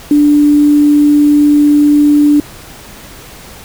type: tone with quantisation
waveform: sine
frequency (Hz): 293.6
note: D4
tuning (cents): 0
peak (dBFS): -4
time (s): 0.11-2.4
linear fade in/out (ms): 2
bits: 5
effects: pink hiss -33 dBFS RMS until 3.64 s